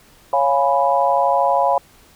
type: chord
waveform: sine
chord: C# dominant seventh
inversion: none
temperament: equal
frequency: 554.4 / 698.5 / 830.6 / 987.8 Hz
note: C#5 / E#5 / G#5 / B5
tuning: 0 / 0 / 0 / 0 cents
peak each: -19 dBFS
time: 0.33-1.78 s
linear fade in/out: 2 ms
effects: pink hiss -50 dBFS RMS until 2.15 s